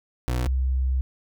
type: tone pair in turn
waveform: 30% pulse / sine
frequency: 61.6 / 64.83 Hz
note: B1 / C2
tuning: -4 / -15 cents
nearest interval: minor second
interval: 89 cents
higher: second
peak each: -20 dBFS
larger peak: neither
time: 0.28-0.47 / 0.47-1.01 s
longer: second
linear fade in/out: 0 ms
effects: none